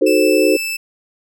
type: chord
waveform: sine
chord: D# diminished seventh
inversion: none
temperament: equal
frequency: 311.1 / 370 / 440 / 523.3 Hz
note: D#4 / F#4 / A4 / C5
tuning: 0 / 0 / 0 / 0 cents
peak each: -16 dBFS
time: 0.01-0.57 s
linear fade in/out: 10 ms
type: tone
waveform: sawtooth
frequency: 2637 Hz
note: E7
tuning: in tune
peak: -17 dBFS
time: 0.06-0.77 s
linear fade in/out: 10 ms
effects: none